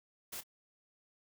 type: noise with echo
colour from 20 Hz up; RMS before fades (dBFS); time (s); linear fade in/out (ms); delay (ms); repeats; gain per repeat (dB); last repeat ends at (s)
white; -43; 0.32-0.41; 10; 26; 1; -14; 0.436
effects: none